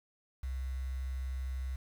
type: tone with quantisation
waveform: sine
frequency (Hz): 65.2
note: C2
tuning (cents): -5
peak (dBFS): -34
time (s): 0.43-1.76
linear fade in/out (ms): 5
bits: 9
effects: none